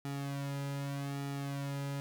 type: tone with flanger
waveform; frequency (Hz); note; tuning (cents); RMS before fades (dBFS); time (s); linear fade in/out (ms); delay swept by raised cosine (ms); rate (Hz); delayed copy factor
sawtooth; 140; C#3; +18; -38; 0.05-2; 0; 1.9 to 2.72; 0.83; -0.85
effects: none